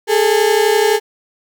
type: tone pair together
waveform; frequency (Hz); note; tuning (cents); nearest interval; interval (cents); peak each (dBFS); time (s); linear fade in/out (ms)
35% pulse; 411.2 / 443; G#4 / A4; -17 / +12; minor second; 129; -12; 0.07-1; 50
effects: none